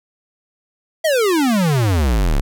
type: exponential sweep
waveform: square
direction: down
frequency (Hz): 667 to 31.4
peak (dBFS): -14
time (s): 1.04-2.41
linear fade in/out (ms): 10
effects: none